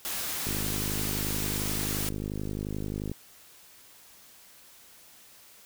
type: noise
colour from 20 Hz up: white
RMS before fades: -33 dBFS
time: 0.05-2.09 s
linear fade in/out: 0 ms
type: click train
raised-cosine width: 3 ms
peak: -21 dBFS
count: 137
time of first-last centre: 0.47-3.116 s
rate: 51.4 Hz
effects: white hiss -54 dBFS RMS until 5.65 s